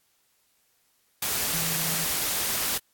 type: tone in noise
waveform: sine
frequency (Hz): 164.81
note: E3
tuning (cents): 0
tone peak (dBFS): -36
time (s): 1.53-2.05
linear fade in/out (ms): 5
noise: white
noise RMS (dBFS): -27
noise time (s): 1.22-2.78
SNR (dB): -12
effects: white hiss -68 dBFS RMS until 2.93 s + AAC 64 kbps